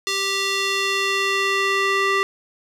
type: tone with band-pass filter sweep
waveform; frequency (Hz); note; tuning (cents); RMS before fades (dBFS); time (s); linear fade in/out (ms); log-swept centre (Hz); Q
square; 392; G4; 0; -21; 0.07-2.23; 0; 4300 to 1800; 1.1
effects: none